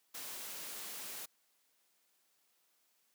white noise, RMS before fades -45 dBFS, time 0.14-1.26 s, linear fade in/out 10 ms, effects white hiss -75 dBFS RMS until 3.14 s + high-pass 200 Hz 12 dB/octave

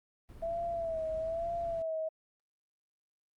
brown noise, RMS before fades -49 dBFS, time 0.29-1.82 s, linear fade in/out 0 ms
sine tone with vibrato, 659.3 Hz, E5, in tune, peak -32 dBFS, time 0.42-2.09 s, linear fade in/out 10 ms, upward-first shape sine, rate 1.1 Hz, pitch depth 63 cents each way
effects Opus 32 kbps

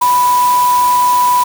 sine tone in noise, 987.8 Hz, B5, in tune, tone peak -8 dBFS, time 0.01-1.44 s, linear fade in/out 10 ms, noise white, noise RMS -23 dBFS, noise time 0.01-1.44 s, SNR +12 dB, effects none

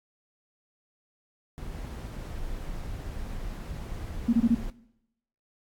brown noise, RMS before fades -36 dBFS, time 1.58-4.7 s, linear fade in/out 0 ms
sine tone bursts, 233.1 Hz, A#3, in tune, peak -18 dBFS, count 4, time 4.28-4.551 s, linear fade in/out 10 ms, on 52 ms, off 21 ms
effects noise-tail reverb RT60 0.8 s tail -18 dB re dry + AAC 64 kbps

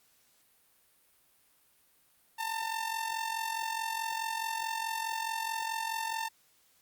sawtooth tone with amplitude modulation, 898 Hz, A5, 35 cents sharp, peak -26 dBFS, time 2.38-6.29 s, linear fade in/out 20 ms, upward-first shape sine, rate 44.7 Hz, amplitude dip 65%, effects white hiss -67 dBFS RMS until 6.81 s + Opus 48 kbps

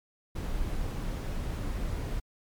brown noise, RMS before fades -32 dBFS, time 0.35-2.2 s, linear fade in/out 10 ms, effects MP3 96 kbps

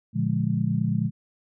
sine chord, Bb dominant seventh, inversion none, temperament just, 116.54 / 145.68 / 174.81 / 209.8 Hz, Bb2 / D3 / F3 / Ab3, 0 / -14 / +2 / +18 cents, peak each -27 dBFS, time 0.13-1.11 s, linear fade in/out 50 ms, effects none

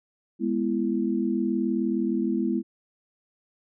sine chord, E major, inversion first, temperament equal with one note detuned, 207.7 / 246.9 / 333.7 Hz, G#3 / B3 / E4, 0 / 0 / +21 cents, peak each -27 dBFS, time 0.39-2.63 s, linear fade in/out 50 ms, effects none

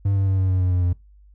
triangle tone with pitch steps, 99 / 97.41 / 95.85 / 94.31 / 92.8 / 91.31 / 89.84 / 88.4 Hz, G2 / G2 / G2 / F#2 / F#2 / F#2 / F2 / F2, +18 / -10 / -38 / +34 / +6 / -22 / +50 / +22 cents, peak -15 dBFS, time 0.05-0.93 s, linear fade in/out 5 ms, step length 110 ms, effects noise-tail reverb RT60 0.2 s tail -22 dB re dry + added 50 Hz sine -47 dBFS peak until 1.34 s

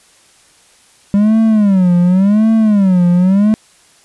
triangle tone with vibrato, 197.8 Hz, G3, 16 cents sharp, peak -5 dBFS, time 1.14-3.54 s, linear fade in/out 0 ms, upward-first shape sine, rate 0.9 Hz, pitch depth 210 cents each way, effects white hiss -48 dBFS RMS until 4.04 s + resampled to 24000 Hz

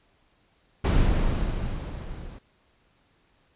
brown noise with level ramp, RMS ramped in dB -18 to -40 dBFS, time 0.84-2.39 s, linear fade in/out 10 ms, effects pink hiss -65 dBFS RMS until 3.55 s + resampled to 8000 Hz

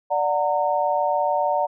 sine chord, D augmented, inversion none, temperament just, 587.3 / 734.2 / 917.7 Hz, D5 / F#5 / A#5, 0 / -14 / -27 cents, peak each -23 dBFS, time 0.1-1.67 s, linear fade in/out 20 ms, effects none

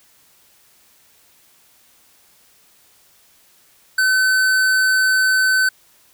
sine tone with tanh clipping, 1522 Hz, F#6, 48 cents sharp, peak -15 dBFS, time 3.98-5.69 s, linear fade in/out 5 ms, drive 18 dB, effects white hiss -54 dBFS RMS until 6.13 s

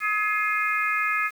harmonic tone with a mistuned harmonic, 422.6 Hz, G#4, 30 cents sharp, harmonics 3 / 4 / 5 / 6, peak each -26 / -28 / -27 / -29 dBFS, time 0-1.31 s, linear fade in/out 50 ms, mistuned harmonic 6, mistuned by -35 cents, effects 8-bit

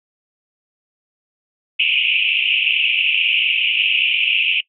pink band-pass noise, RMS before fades -17 dBFS, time 1.79-4.61 s, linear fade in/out 10 ms, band 2400 to 3000 Hz, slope 96 dB/octave, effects noise-tail reverb RT60 0.1 s tail -21 dB re dry

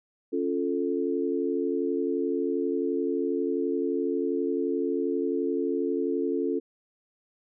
sine chord, Db augmented, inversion none, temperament equal, 277.2 / 349.2 / 440 Hz, Db4 / F4 / A4, 0 / 0 / 0 cents, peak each -29 dBFS, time 0.32-6.6 s, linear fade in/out 20 ms, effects none

